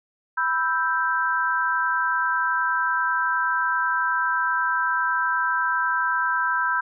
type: chord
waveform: sine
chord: E minor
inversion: second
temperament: equal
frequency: 987.8 / 1318.5 / 1568 Hz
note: B5 / E6 / G6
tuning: 0 / 0 / 0 cents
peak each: -25 / -26 / -23 dBFS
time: 0.37-6.81 s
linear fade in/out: 10 ms
effects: none